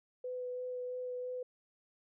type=tone with vibrato; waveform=sine; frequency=500 Hz; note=B4; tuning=21 cents sharp; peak=-37 dBFS; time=0.24-1.43 s; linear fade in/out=5 ms; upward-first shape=sine; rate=3 Hz; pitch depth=11 cents each way; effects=none